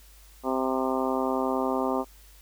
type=harmonic tone with a mistuned harmonic; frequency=130.81 Hz; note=C3; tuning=in tune; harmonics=2 / 3 / 4 / 5 / 6 / 7 / 8 / 9; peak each=-29 / -31 / -32 / -33 / -34 / -34 / -35 / -36 dBFS; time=0.43-2.05 s; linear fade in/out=50 ms; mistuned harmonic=9; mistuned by=+28 cents; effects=added 50 Hz sine -51 dBFS peak until 2.41 s + white hiss -56 dBFS RMS until 2.41 s